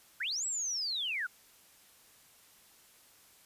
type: linear two-way sweep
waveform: sine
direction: up then down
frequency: 1354 to 7890 to 1354 Hz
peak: -32 dBFS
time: 0.2-1.27 s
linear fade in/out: 10 ms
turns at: 0.46 s
effects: white hiss -61 dBFS RMS until 3.45 s + resampled to 32000 Hz